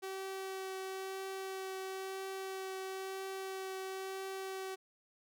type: tone with vibrato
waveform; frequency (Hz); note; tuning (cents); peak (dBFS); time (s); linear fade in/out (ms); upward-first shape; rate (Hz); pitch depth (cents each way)
sawtooth; 382.3; G4; -43; -36; 0.02-4.76; 20; triangle; 1; 11
effects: none